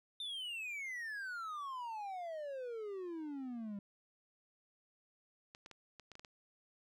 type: exponential sweep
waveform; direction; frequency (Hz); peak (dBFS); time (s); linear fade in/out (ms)
triangle; down; 3630 to 196.7; -39; 0.2-3.79; 2
type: clicks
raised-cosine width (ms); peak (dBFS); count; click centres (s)
0.2; -35; 8; 5.549 / 5.661 / 5.713 / 5.997 / 6.117 / 6.154 / 6.195 / 6.248
effects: none